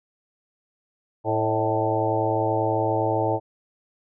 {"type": "harmonic tone with a mistuned harmonic", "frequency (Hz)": 110.2, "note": "A2", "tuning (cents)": 3, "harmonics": [1, 3, 4, 5, 6, 7, 8], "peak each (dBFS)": [-28, -28, -28, -28, -28, -28, -28], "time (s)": [1.24, 3.4], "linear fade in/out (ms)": 50, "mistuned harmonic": 6, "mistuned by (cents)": -60, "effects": []}